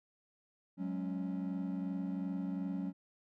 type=chord; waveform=triangle; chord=F# suspended second; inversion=none; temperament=equal; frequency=185 / 207.7 / 277.2 Hz; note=F#3 / G#3 / C#4; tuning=0 / 0 / 0 cents; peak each=-35 / -40 / -37 dBFS; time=0.77-2.93 s; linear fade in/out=50 ms; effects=tanh soft clip ceiling -28 dBFS